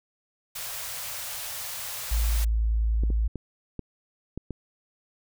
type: band-stop noise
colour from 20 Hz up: white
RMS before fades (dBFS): -35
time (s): 0.55-2.45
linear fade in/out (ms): 10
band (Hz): 150 to 490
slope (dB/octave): 48
type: tone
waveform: sine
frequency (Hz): 55.2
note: A1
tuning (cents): +6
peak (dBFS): -21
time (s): 2.11-3.28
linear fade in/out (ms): 10
type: clicks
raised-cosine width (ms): 3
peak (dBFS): -20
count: 6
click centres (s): 3.036 / 3.103 / 3.357 / 3.793 / 4.376 / 4.507
effects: none